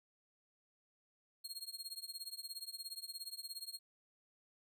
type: tone with tremolo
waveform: sawtooth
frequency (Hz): 4257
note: C8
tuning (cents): +29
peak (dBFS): -38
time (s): 1.44-3.79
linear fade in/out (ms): 10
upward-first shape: triangle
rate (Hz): 17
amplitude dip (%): 100
effects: none